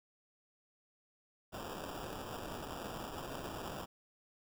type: noise with sample-and-hold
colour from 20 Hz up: violet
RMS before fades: -44 dBFS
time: 1.52-3.86 s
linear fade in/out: 20 ms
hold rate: 2100 Hz
effects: none